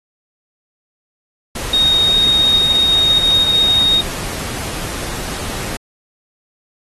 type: tone in noise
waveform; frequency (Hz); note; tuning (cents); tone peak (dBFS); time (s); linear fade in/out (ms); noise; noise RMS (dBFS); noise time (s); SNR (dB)
sine; 3729; A#7; 0; -10; 1.73-4.01; 5; pink; -25; 1.55-5.77; +12
effects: AAC 32 kbps

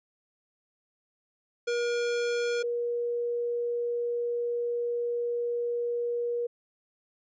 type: tone pair in turn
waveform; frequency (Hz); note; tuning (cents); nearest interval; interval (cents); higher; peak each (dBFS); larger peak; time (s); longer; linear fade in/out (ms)
square / sine; 477 / 477; A#4 / A#4; +40 / +40; unison; 0; neither; -27; neither; 1.67-2.63 / 2.63-6.47; second; 10
effects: resampled to 16000 Hz

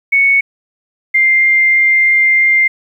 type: tone pair in turn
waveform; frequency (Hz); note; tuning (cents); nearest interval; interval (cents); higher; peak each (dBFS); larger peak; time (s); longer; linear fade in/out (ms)
sine; 2217 / 2101; C#7 / C7; 0 / +7; minor second; 93; first; -7; neither; 0.12-0.41 / 1.14-2.68; second; 10
effects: 8-bit

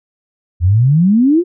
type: exponential sweep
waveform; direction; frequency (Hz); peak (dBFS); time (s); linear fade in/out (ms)
sine; up; 81.9 to 368.2; -7; 0.6-1.44; 50
effects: none

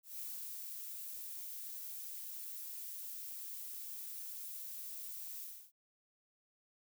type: noise with ADSR envelope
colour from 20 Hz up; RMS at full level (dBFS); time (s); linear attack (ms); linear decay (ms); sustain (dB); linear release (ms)
violet; -44; 0.03-5.72; 160; 370; -2; 310
effects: none

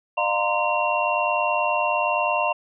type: tone cluster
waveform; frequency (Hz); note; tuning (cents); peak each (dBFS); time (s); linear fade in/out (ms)
sine; 604 / 705 / 927 / 1036 / 2745; D5 / F5 / A#5 / C6 / F7; +48 / +16 / -10 / -17 / -31; -26; 0.17-2.53; 10
effects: none

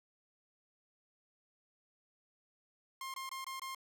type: tone bursts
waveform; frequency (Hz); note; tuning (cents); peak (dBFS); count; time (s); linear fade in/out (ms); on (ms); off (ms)
sawtooth; 1062; C6; +25; -37; 5; 3.01-3.748; 2; 130; 22
effects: none

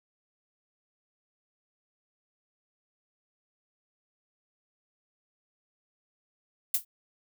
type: noise with exponential decay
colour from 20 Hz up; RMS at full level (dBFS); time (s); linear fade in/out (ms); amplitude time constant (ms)
violet; -20; 6.74-6.85; 5; 22
effects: none

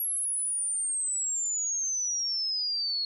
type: exponential sweep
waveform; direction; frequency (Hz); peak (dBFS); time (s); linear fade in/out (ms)
sine; down; 11420 to 4300; -27; 0-3.05; 2
effects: none

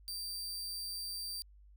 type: tone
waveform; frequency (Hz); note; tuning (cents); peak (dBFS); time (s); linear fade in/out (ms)
sawtooth; 4679; D8; -7; -36; 0.08-1.42; 0
effects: added 50 Hz sine -56 dBFS peak until 1.76 s

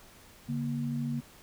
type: tone pair together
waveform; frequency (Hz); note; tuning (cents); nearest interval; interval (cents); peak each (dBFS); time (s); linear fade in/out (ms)
sine; 142.56 / 235.7; C#3 / A#3; +49 / +19; major sixth; 870; -33 / -32; 0.48-1.21; 20
effects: pink hiss -55 dBFS RMS until 1.42 s

